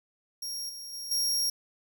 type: tone with level steps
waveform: sawtooth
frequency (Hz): 5588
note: F8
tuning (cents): 0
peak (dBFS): -31 / -37 / -34 / -23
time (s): 0.42-1.5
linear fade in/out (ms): 5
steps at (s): 0.69 / 0.93 / 1.11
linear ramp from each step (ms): 5
effects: none